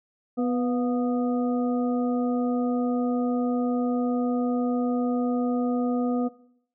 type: harmonic tone with a mistuned harmonic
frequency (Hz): 246.9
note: B3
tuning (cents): 0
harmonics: 1 / 2 / 3 / 5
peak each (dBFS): -23 / -29 / -35 / -40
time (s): 0.37-6.29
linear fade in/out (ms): 20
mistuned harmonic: 3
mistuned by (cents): -60
effects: noise-tail reverb RT60 0.7 s tail -20 dB re dry